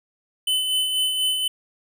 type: tone with tremolo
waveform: square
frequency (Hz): 3026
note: F#7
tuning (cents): +38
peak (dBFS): -19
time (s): 0.47-1.48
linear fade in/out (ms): 5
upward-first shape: sine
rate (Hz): 4.1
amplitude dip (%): 40
effects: none